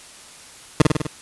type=tone with echo; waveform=20% pulse; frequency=151.9 Hz; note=D#3; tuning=41 cents flat; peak=-3 dBFS; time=0.8-0.82 s; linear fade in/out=2 ms; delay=50 ms; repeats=5; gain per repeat=-3 dB; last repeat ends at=1.07 s; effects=white hiss -43 dBFS RMS until 1.21 s + resampled to 24000 Hz